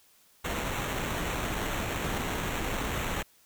pink noise with sample-and-hold, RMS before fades -32 dBFS, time 0.44-3.23 s, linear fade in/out 10 ms, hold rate 4900 Hz, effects white hiss -62 dBFS RMS until 3.45 s

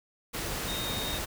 sine tone in noise, 3710 Hz, A#7, 9 cents flat, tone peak -35 dBFS, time 0.67-1.19 s, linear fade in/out 20 ms, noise pink, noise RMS -34 dBFS, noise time 0.33-1.26 s, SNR -4 dB, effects none

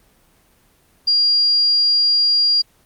sine tone, 4800 Hz, D8, 37 cents sharp, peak -12 dBFS, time 1.07-2.62 s, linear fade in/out 10 ms, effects pink hiss -56 dBFS RMS until 2.85 s + Opus 24 kbps

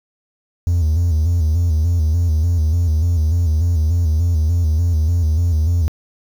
triangle tone with vibrato, 82 Hz, E2, 9 cents flat, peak -10 dBFS, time 0.67-5.88 s, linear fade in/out 0 ms, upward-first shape square, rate 3.4 Hz, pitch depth 92 cents each way, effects tanh soft clip ceiling -7 dBFS + 7-bit

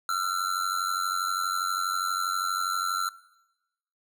square tone with amplitude modulation, 1353 Hz, E6, 45 cents sharp, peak -23 dBFS, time 0.09-3.09 s, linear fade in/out 2 ms, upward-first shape sine, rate 92.4 Hz, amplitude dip 75%, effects noise-tail reverb RT60 1.0 s tail -20 dB re dry

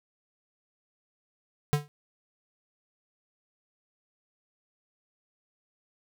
square tone with exponential decay, 146.83 Hz, D3, in tune, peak -18 dBFS, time 1.73-1.88 s, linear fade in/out 0 ms, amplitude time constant 32 ms, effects none

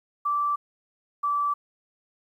sine tone pair in turn, 1166 / 1159.5 Hz, D6 / D6, -13 / -22 cents, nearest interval unison, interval 9 cents, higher first, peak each -22 dBFS, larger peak neither, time 0.25-0.56 / 1.23-1.54 s, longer neither, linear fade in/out 10 ms, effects 10-bit

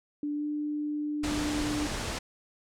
sine tone with pitch glide, 293.7 to 297.6 Hz, D4 to D4, 0 to +23 cents, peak -29 dBFS, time 0.23-1.87 s, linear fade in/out 2 ms, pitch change +23 cents, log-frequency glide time 0.34-0.45 s
pink low-pass noise, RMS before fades -34 dBFS, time 1.23-2.19 s, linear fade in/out 10 ms, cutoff 8700 Hz, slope 24 dB/octave
effects none

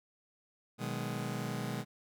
sawtooth chord, G# minor seventh, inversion first, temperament just, 124.59 / 155.74 / 186.89 / 207.7 Hz, B2 / D#3 / F#3 / G#3, +16 / +2 / +18 / 0 cents, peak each -35 / -37 / -40 / -36 dBFS, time 0.78-1.85 s, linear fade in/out 50 ms, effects none

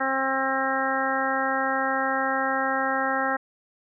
harmonic tone, 266.7 Hz, C4, 33 cents sharp, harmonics 1 / 2 / 3 / 4 / 5 / 6 / 7, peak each -32 / -30 / -28 / -32 / -29 / -30 / -31 dBFS, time 0-3.37 s, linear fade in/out 10 ms, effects none

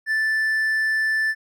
triangle tone, 1760 Hz, A6, in tune, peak -17 dBFS, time 0.06-1.35 s, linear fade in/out 50 ms, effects none

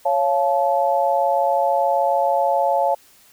sine chord, Db augmented, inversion none, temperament just, 554.4 / 693 / 866.2 Hz, Db5 / F5 / A5, 0 / -14 / -27 cents, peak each -20 dBFS, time 0.05-2.95 s, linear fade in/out 10 ms, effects white hiss -52 dBFS RMS until 3.32 s

